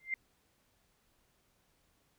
sine tone with exponential growth, 2093 Hz, C7, in tune, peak -28 dBFS, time 0-0.14 s, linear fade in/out 2 ms, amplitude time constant 29 ms, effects pink hiss -73 dBFS RMS until 2.18 s

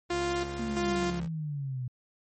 20% pulse tone, 69.3 Hz, C#2, in tune, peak -33 dBFS, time 0.09-1.29 s, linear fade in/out 50 ms
sawtooth tone with tremolo, 349.2 Hz, F4, in tune, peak -24 dBFS, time 0.1-1.2 s, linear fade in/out 5 ms, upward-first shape square, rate 1.5 Hz, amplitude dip 60%
sine exponential sweep, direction down, 230.9 to 122.5 Hz, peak -31 dBFS, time 0.59-1.88 s, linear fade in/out 5 ms
effects MP3 32 kbps

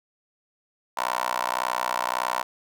15% pulse tone with high-pass filter, 61.74 Hz, B1, in tune, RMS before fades -27 dBFS, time 0.97-2.43 s, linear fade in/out 5 ms, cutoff 890 Hz, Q 4.5, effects none

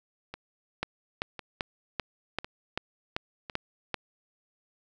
two click trains, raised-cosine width 0.3 ms, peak -13 / -22 dBFS, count 9 / 4, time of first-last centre 0.83-3.943 / 0.34-3.498 s, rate 2.57 / 0.95 Hz, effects none

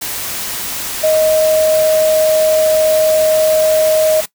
sine tone in noise, 626 Hz, D#5, 10 cents sharp, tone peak -9 dBFS, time 1.03-4.21 s, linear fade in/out 10 ms, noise white, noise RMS -22 dBFS, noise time 0.01-4.26 s, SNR +10 dB, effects noise-tail reverb RT60 0.1 s tail -18 dB re dry

